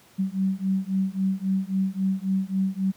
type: beating tone pair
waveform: sine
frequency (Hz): 189.5 / 193.2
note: F#3 / G3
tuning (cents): +42 / -25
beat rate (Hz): 3.7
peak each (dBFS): -25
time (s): 0.18-2.92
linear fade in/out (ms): 20
effects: pink hiss -55 dBFS RMS until 2.96 s + high-pass 100 Hz 12 dB/octave